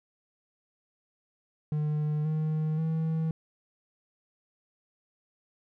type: tone with pitch steps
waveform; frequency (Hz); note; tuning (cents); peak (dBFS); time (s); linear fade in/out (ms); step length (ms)
triangle; 151 / 155.69 / 160.53; D3 / D#3 / E3; +48 / +1 / -46; -24; 1.72-3.31; 2; 530
effects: none